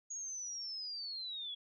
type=linear sweep; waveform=sine; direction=down; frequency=6710 to 3322 Hz; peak=-40 dBFS; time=0.1-1.55 s; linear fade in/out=10 ms; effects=none